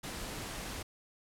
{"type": "noise", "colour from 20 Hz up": "pink", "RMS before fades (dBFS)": -41, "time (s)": [0.03, 0.83], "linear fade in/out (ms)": 10, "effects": ["low-pass 12000 Hz 12 dB/octave"]}